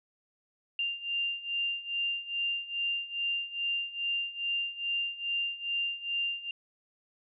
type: beating tone pair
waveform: sine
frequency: 2789 / 2791.4 Hz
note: F7 / F7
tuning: -3 / -2 cents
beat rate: 2.4 Hz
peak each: -35 / -32 dBFS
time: 0.79-6.51 s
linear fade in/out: 2 ms
effects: none